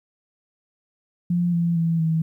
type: tone with pitch steps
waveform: sine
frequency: 174.61 / 170.03 / 165.57 / 161.23 Hz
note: F3 / F3 / E3 / E3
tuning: 0 / -46 / +8 / -38 cents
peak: -18 dBFS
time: 1.3-2.22 s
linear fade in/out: 5 ms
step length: 230 ms
effects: 10-bit